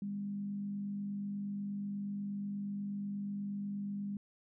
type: tone with frequency modulation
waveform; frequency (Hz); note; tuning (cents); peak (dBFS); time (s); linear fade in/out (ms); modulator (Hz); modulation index
sine; 201.5; G3; +48; -36; 0.02-4.17; 2; 48.3; 0.29
effects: none